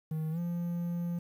triangle tone with pitch glide, 157.4 to 172.64 Hz, D#3 to F3, +20 to -20 cents, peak -29 dBFS, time 0.11-1.19 s, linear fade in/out 5 ms, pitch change +160 cents, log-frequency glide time 0.31-0.39 s, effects 10-bit

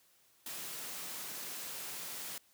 white high-pass noise, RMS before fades -43 dBFS, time 0.46-2.38 s, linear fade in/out 2 ms, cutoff 120 Hz, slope 48 dB/octave, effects white hiss -68 dBFS RMS until 2.53 s + high-pass 60 Hz 12 dB/octave

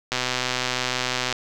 click train, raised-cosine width 0.2 ms, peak -6 dBFS, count 153, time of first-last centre 0.12-1.326 s, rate 126 Hz, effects none

